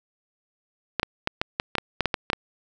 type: clicks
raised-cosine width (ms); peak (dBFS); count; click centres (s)
0.3; -6; 12; 0.997 / 1.031 / 1.274 / 1.415 / 1.599 / 1.753 / 1.783 / 2.007 / 2.057 / 2.142 / 2.301 / 2.332
effects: none